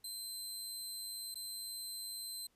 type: tone with dropouts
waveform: 20% pulse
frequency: 4101 Hz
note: C8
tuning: 36 cents flat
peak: -36 dBFS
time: 0.04-2.47 s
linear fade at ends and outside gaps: 5 ms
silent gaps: 1.344-1.355 s
effects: pink hiss -75 dBFS RMS until 2.55 s + resampled to 32000 Hz